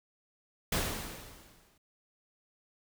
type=noise with exponential decay; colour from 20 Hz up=pink; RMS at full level=-29 dBFS; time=0.72-1.78 s; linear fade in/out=5 ms; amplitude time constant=230 ms; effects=none